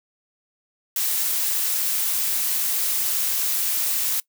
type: noise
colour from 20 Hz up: blue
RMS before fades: -23 dBFS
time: 0.96-4.2 s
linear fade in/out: 2 ms
effects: noise-tail reverb RT60 0.1 s tail -22 dB re dry